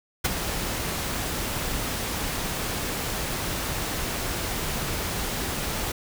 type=noise with ADSR envelope; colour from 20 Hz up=pink; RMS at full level=-20 dBFS; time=0.24-5.92 s; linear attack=13 ms; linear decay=22 ms; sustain=-9 dB; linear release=4 ms; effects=none